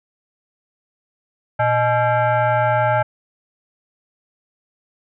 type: tone with frequency modulation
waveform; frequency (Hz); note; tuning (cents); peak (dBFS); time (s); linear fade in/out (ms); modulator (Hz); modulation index
sine; 118.8; A#2; +33; -14; 1.59-3.03; 10; 736; 1.7
effects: none